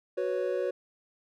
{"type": "chord", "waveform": "triangle", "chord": "F# suspended fourth", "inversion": "none", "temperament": "just", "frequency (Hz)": [370, 493.3, 555], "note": ["F#4", "B4", "C#5"], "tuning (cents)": [0, -2, 2], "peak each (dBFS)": -30, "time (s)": [0.17, 0.71], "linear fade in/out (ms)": 10, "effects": []}